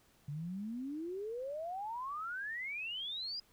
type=exponential sweep; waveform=sine; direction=up; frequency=139.4 to 4978 Hz; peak=-38 dBFS; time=0.28-3.4 s; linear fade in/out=5 ms; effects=pink hiss -68 dBFS RMS until 3.52 s